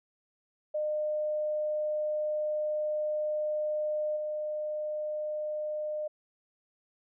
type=tone with level steps; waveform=sine; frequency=607 Hz; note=D#5; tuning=43 cents flat; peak=-28 / -31 dBFS; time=0.74-6.08 s; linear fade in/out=10 ms; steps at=4.16 s; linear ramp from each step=10 ms; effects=none